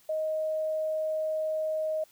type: tone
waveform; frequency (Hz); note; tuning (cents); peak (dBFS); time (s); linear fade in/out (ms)
sine; 626; D#5; +10; -27; 0.09-2.04; 5
effects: white hiss -61 dBFS RMS until 2.11 s